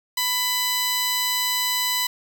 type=tone pair together; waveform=10% pulse; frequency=1000 / 4000 Hz; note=B5 / B7; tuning=+21 / +21 cents; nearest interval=2 octaves; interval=2400 cents; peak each=-15 / -18 dBFS; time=0.17-2.07 s; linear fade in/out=5 ms; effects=none